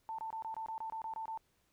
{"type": "tone bursts", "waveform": "sine", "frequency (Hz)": 890, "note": "A5", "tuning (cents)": 20, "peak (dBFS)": -38, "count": 11, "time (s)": [0.09, 1.375], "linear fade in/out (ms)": 0, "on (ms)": 95, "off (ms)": 24, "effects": ["pink hiss -75 dBFS RMS until 1.72 s"]}